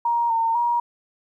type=tone with pitch steps; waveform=sine; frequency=941 / 911 / 951 Hz; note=A#5 / A#5 / A#5; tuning=+16 / -40 / +34 cents; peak=-18 dBFS; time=0.05-0.8 s; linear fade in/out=5 ms; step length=250 ms; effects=10-bit